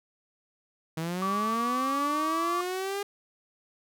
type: linear sweep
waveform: sawtooth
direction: up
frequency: 157.6 to 406.9 Hz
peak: -26 dBFS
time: 0.97-3.03 s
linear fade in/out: 5 ms
type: tone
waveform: sine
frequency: 1149 Hz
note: D6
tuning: 38 cents flat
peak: -27 dBFS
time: 1.22-2.61 s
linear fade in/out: 2 ms
effects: none